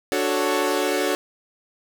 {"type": "chord", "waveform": "sawtooth", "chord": "D major seventh", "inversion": "none", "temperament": "equal", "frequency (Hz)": [293.7, 370, 440, 554.4], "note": ["D4", "F#4", "A4", "C#5"], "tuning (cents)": [0, 0, 0, 0], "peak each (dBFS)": [-23, -21, -22, -22], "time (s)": [0.12, 1.15], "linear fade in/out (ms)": 0, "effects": []}